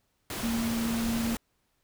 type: tone in noise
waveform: sine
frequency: 230 Hz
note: A#3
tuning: 23 cents flat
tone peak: -27 dBFS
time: 0.43-1.35 s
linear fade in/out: 2 ms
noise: pink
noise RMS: -35 dBFS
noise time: 0.3-1.37 s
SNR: +5 dB
effects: pink hiss -74 dBFS RMS until 1.83 s